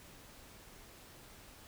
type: silence
effects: pink hiss -56 dBFS RMS until 1.67 s